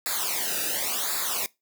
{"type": "noise with flanger", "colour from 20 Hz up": "white", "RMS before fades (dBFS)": -28, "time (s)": [0.06, 1.46], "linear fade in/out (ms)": 0, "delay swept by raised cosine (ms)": [0.33, 0.94], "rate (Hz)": 0.92, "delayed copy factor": -0.9, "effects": ["noise-tail reverb RT60 0.2 s tail -21 dB re dry"]}